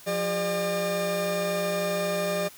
40% pulse tone cluster, 176.4 / 405 / 602 Hz, F3 / G#4 / D5, +18 / -43 / +43 cents, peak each -32 / -32 / -26 dBFS, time 0.06-2.49 s, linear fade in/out 20 ms, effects white hiss -49 dBFS RMS until 2.57 s

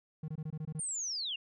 triangle tone bursts, 155.56 Hz, D#3, in tune, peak -34 dBFS, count 8, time 0.23-0.8 s, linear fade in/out 5 ms, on 52 ms, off 22 ms
sine linear sweep, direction down, 9070 to 2699 Hz, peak -34 dBFS, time 0.79-1.36 s, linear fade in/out 5 ms
effects none

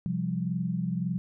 sine chord, C suspended fourth, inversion none, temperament just, 130.81 / 174.42 / 196.22 Hz, C3 / F3 / G3, 0 / -2 / +2 cents, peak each -34 / -29 / -33 dBFS, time 0.06-1.18 s, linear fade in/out 0 ms, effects none

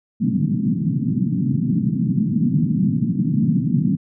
pink band-pass noise, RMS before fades -19 dBFS, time 0.2-3.97 s, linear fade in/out 20 ms, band 130 to 260 Hz, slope 48 dB/octave, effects none

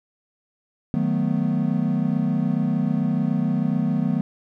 triangle chord, B dominant seventh, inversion first, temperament equal, 155.56 / 185 / 220 / 246.9 Hz, D#3 / F#3 / A3 / B3, 0 / 0 / 0 / 0 cents, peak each -23 dBFS, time 0.94-4.21 s, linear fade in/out 0 ms, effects none

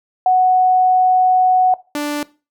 sine / sawtooth tone pair in turn, 740 / 293.7 Hz, F#5 / D4, 0 / 0 cents, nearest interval octave + major third, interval 1600 cents, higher first, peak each -9 / -15 dBFS, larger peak first, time 0.26-1.74 / 1.95-2.23 s, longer first, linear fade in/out 2 ms, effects noise-tail reverb RT60 0.3 s tail -19 dB re dry

